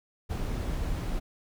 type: noise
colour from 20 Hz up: brown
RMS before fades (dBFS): -31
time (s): 0.29-1.2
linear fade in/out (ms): 20
effects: none